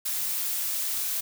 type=noise; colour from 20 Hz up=blue; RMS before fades=-29 dBFS; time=0.05-1.21 s; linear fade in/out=10 ms; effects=none